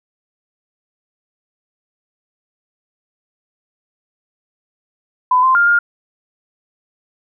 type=tone with pitch steps; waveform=sine; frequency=1005 / 1041 / 1403 / 1413 Hz; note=B5 / C6 / F6 / F6; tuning=+30 / -9 / +8 / +20 cents; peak=-9 dBFS; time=5.31-5.79 s; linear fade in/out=5 ms; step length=120 ms; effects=none